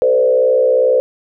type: tone with frequency modulation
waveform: sine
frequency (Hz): 513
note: C5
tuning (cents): -34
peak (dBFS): -9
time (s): 0.02-1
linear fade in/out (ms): 0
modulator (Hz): 62.6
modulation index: 0.94
effects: none